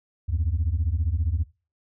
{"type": "beating tone pair", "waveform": "sine", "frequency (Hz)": [73.42, 88.42], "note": ["D2", "F2"], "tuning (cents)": [0, 22], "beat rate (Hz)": 15, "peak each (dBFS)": -23, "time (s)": [0.28, 1.44], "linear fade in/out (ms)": 20, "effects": ["noise-tail reverb RT60 0.3 s tail -19 dB re dry", "tanh soft clip ceiling -17 dBFS"]}